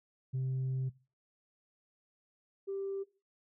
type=tone pair in turn; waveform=sine; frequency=130.81 / 392 Hz; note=C3 / G4; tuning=0 / 0 cents; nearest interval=octave + perfect fifth; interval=1900 cents; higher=second; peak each=-29 / -34 dBFS; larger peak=first; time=0.33-0.9 / 2.67-3.04 s; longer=first; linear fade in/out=20 ms; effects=noise-tail reverb RT60 0.3 s tail -18 dB re dry + tanh soft clip ceiling -30 dBFS